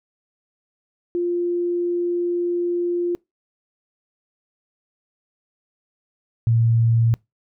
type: tone pair in turn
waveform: sine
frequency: 349.2 / 115.13 Hz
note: F4 / A#2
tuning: 0 / -21 cents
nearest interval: octave + perfect fifth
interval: 1921 cents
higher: first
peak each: -19 / -14 dBFS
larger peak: second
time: 1.15-3.15 / 6.47-7.14 s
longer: first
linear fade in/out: 0 ms
effects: noise-tail reverb RT60 0.2 s tail -25 dB re dry